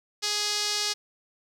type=tone with band-pass filter; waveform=sawtooth; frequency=416 Hz; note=G#4; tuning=3 cents sharp; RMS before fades=-28 dBFS; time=0.22-0.94 s; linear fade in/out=20 ms; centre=5000 Hz; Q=2.4; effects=none